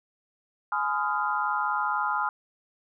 sine tone cluster, 839 / 1015 / 1249 / 1393 Hz, G#5 / B5 / D#6 / F6, +17 / +47 / +6 / -5 cents, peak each -30 dBFS, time 0.72-2.29 s, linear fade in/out 2 ms, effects none

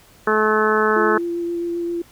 harmonic tone, 215.6 Hz, A3, 35 cents flat, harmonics 1 / 2 / 3 / 4 / 5 / 6 / 7 / 8, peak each -25 / -18 / -30 / -26 / -23 / -22 / -23 / -26 dBFS, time 0.27-1.18 s, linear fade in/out 5 ms
sine tone with vibrato, 342.8 Hz, F4, 32 cents flat, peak -21 dBFS, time 0.96-2.02 s, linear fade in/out 5 ms, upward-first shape sine, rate 7.6 Hz, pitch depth 11 cents each way
effects pink hiss -50 dBFS RMS until 2.11 s

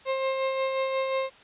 35% pulse tone with tremolo, 531 Hz, C5, 25 cents sharp, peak -22 dBFS, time 0.05-1.3 s, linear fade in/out 50 ms, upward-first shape sine, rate 5.6 Hz, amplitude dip 35%, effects white hiss -52 dBFS RMS until 1.43 s + resampled to 8000 Hz

